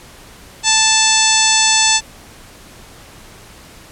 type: harmonic tone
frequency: 880 Hz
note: A5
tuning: in tune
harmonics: 1 / 2 / 3 / 4 / 5 / 6 / 7 / 8 / 9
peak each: -19 / -22 / -19 / -18 / -19 / -21 / -17 / -22 / -17 dBFS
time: 0.63-2.01 s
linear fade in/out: 50 ms
effects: pink hiss -40 dBFS RMS until 3.91 s + low-pass 12000 Hz 12 dB/octave